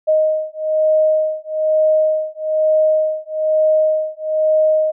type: beating tone pair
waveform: sine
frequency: 622.3 / 623.4 Hz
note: D#5 / D#5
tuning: 0 / +3 cents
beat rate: 1.1 Hz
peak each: -16 / -16 dBFS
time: 0.07-4.92 s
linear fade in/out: 20 ms
effects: none